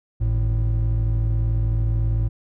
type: tone pair together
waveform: triangle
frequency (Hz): 52.15 / 110.5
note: G#1 / A2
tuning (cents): +8 / +8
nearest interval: octave + minor second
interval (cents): 1300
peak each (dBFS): -18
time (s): 0.2-2.29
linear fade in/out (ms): 20
effects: tanh soft clip ceiling -11 dBFS